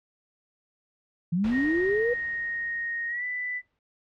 sine linear sweep, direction up, 161.6 to 493.9 Hz, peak -22 dBFS, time 1.32-2.14 s, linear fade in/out 10 ms
pink noise with exponential decay, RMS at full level -37 dBFS, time 1.44-3.79 s, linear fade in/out 2 ms, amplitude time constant 510 ms
sine tone with pitch glide, 1864.7 to 1987 Hz, A#6 to B6, 0 to +10 cents, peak -28 dBFS, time 1.51-3.62 s, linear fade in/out 50 ms, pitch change +110 cents, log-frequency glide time 3.08-3.24 s
effects noise-tail reverb RT60 0.2 s tail -26 dB re dry + low-pass 3000 Hz 12 dB/octave

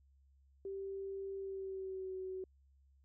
sine tone with pitch glide, 390 to 375.2 Hz, G4 to F#4, -9 to +24 cents, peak -40 dBFS, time 0.65-2.44 s, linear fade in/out 2 ms, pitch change -67 cents, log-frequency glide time 1.37-2.15 s, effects added 68 Hz sine -65 dBFS peak until 3.04 s

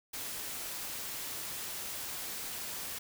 white noise, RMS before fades -40 dBFS, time 0.13-2.99 s, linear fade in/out 10 ms, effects none

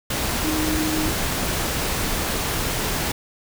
sine tone in noise, 311.1 Hz, D#4, in tune, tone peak -23 dBFS, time 0.44-1.09 s, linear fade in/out 5 ms, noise pink, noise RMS -24 dBFS, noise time 0.1-3.12 s, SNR -2 dB, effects none

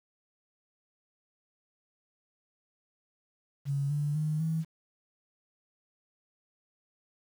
sine tone with pitch steps, 140 / 146.62 / 153.56 / 160.82 Hz, C#3 / D3 / D#3 / E3, +18 / -3 / -22 / -42 cents, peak -27 dBFS, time 3.65-4.65 s, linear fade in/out 50 ms, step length 250 ms, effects 9-bit

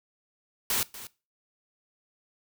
white noise with echo, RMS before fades -27 dBFS, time 0.7-0.83 s, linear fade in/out 2 ms, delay 240 ms, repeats 1, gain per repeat -15 dB, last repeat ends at 1.07 s, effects noise-tail reverb RT60 0.3 s tail -20 dB re dry

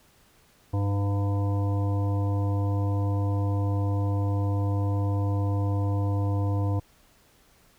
harmonic tone with a mistuned harmonic, 100.5 Hz, G2, 44 cents sharp, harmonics 1 / 3 / 5 / 7 / 9 / 10, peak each -23 / -33 / -37 / -40 / -42 / -43 dBFS, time 0.73-6.8 s, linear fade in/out 10 ms, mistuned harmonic 1, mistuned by -18 cents, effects pink hiss -60 dBFS RMS until 7.78 s

